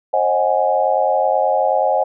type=chord; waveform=sine; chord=Ab dominant seventh; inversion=first; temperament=equal with one note detuned; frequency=534.2 / 622.3 / 740 / 830.6 Hz; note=C5 / Eb5 / Gb5 / Ab5; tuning=+36 / 0 / 0 / 0 cents; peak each=-19 dBFS; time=0.13-2.04 s; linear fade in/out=10 ms; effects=none